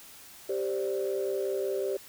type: chord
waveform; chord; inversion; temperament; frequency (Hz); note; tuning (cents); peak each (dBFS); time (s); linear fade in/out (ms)
sine; G suspended fourth; none; just; 392 / 522.7 / 588; G4 / C5 / D5; 0 / -2 / +2; -29 / -33 / -35; 0.49-1.97; 5
effects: tanh soft clip ceiling -20 dBFS + white hiss -50 dBFS RMS until 2.08 s